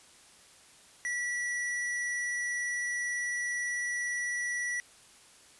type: tone with hard clipping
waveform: triangle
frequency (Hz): 1947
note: B6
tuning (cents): -25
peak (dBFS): -32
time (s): 1.05-4.8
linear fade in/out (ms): 0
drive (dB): 18
effects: white hiss -57 dBFS RMS until 5.59 s + resampled to 24000 Hz